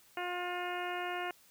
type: harmonic tone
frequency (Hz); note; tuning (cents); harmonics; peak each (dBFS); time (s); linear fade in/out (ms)
356.1; F4; +34; 1 / 2 / 3 / 4 / 5 / 6 / 7 / 8; -41 / -39 / -44 / -43 / -45 / -47 / -48 / -47; 0.17-1.31; 2
effects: white hiss -63 dBFS RMS until 1.5 s

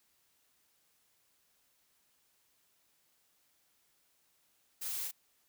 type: noise with echo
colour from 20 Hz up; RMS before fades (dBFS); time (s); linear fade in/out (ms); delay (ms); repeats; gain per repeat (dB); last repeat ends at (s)
blue; -40; 4.81-5.08; 10; 34; 1; -2; 5.114
effects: white hiss -73 dBFS RMS until 5.48 s

